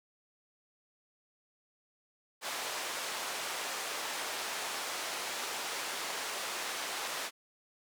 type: band-pass noise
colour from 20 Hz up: pink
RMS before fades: -38 dBFS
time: 2.41-7.31 s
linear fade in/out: 50 ms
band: 640 to 9600 Hz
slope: 12 dB/octave
effects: none